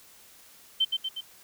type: tone with echo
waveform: sine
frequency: 3100 Hz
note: G7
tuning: 20 cents flat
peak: -20 dBFS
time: 0.8-0.85 s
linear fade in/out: 10 ms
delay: 120 ms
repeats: 3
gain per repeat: -4 dB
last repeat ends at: 1.21 s
effects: white hiss -54 dBFS RMS until 1.43 s